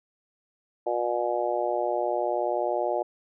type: harmonic tone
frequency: 120.4 Hz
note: B2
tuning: 44 cents flat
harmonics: 3 / 4 / 5 / 6 / 7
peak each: -31 / -32 / -28 / -31 / -32 dBFS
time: 0.86-3.03 s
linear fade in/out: 10 ms
effects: none